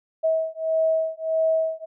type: beating tone pair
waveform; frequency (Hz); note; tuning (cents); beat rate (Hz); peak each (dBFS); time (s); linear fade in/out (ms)
sine; 642 / 643.6; E5 / E5; -46 / -42; 1.6; -23; 0.23-1.86; 20
effects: none